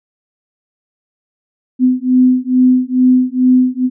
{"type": "beating tone pair", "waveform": "sine", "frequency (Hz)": [252.8, 255.1], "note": ["B3", "C4"], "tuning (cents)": [41, -44], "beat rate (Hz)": 2.3, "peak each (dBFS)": -11, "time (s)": [1.79, 3.9], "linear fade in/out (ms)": 50, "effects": []}